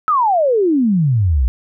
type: exponential sweep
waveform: sine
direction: down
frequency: 1318.5 to 56.8 Hz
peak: -11 dBFS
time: 0.08-1.48 s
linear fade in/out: 0 ms
effects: none